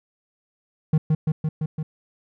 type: tone with echo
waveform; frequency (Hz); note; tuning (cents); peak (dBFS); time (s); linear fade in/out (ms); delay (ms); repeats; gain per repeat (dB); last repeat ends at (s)
triangle; 155.8; D#3; +3; -12; 0.93-0.98; 5; 170; 5; -2; 1.83
effects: none